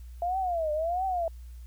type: tone with vibrato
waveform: sine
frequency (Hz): 680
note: F5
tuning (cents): -46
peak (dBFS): -26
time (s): 0.22-1.28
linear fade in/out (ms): 2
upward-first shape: triangle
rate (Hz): 1.5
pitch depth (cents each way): 230
effects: added 60 Hz sine -41 dBFS peak until 1.66 s + white hiss -64 dBFS RMS until 1.66 s